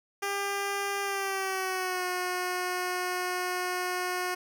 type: tone with pitch glide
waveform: 10% pulse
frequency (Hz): 399.7 to 362.3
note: G4 to F#4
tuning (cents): +34 to -36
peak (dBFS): -21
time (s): 0.22-4.35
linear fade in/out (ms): 10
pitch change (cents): -170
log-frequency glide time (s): 1.02-2.05
effects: none